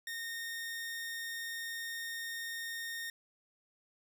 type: tone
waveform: sawtooth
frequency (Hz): 1841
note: A#6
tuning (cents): -22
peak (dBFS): -35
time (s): 0.07-3.1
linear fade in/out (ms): 2
effects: none